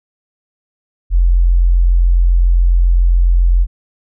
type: tone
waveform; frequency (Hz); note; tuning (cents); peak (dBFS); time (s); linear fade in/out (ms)
sine; 43.65; F1; 0; -7; 1.1-3.67; 50
effects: none